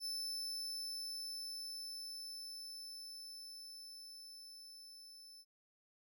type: tone with level ramp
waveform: 40% pulse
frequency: 5274 Hz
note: E8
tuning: in tune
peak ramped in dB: -38 to -54 dBFS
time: 0-5.45 s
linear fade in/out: 50 ms
effects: none